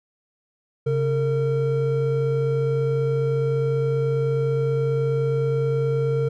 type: tone pair together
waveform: triangle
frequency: 135.99 / 457.4 Hz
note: C#3 / A#4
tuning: -33 / -33 cents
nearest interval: octave + major sixth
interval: 2100 cents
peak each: -20 dBFS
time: 0.86-6.29 s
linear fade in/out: 10 ms
effects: none